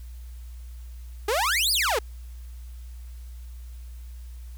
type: exponential two-way sweep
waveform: sawtooth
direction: up then down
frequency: 390.1 to 5160 to 390.1 Hz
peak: -18 dBFS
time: 1.28-1.99 s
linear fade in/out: 5 ms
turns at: 1.72 s
effects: added 60 Hz sine -37 dBFS peak until 4.57 s + white hiss -58 dBFS RMS until 4.57 s